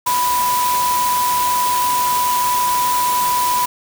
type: tone in noise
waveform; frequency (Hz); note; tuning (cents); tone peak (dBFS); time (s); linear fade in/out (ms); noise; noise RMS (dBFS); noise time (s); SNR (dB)
sine; 987.8; B5; 0; -15; 0.06-3.66; 10; white; -23; 0.06-3.66; +5
effects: none